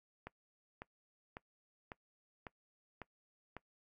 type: click train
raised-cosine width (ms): 0.5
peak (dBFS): -30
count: 7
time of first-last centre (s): 0.27-3.567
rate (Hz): 1.82
effects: noise-tail reverb RT60 0.1 s tail -22 dB re dry